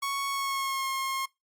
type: tone with pitch glide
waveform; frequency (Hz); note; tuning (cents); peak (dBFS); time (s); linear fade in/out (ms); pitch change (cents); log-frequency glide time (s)
sawtooth; 1108.7 to 1073.4; C#6 to C6; 0 to +44; -25; 0.02-1.26; 10; -56; 0.29-0.87
effects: noise-tail reverb RT60 0.2 s tail -22 dB re dry + Opus 48 kbps